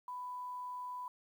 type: tone with quantisation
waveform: sine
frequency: 994 Hz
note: B5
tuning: 11 cents sharp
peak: -40 dBFS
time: 0.08-1.08 s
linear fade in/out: 2 ms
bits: 11
effects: none